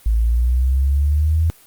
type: exponential sweep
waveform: sine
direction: up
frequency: 53.9 to 82.6 Hz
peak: -13 dBFS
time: 0.06-1.5 s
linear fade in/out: 0 ms
effects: white hiss -48 dBFS RMS until 1.66 s + Opus 32 kbps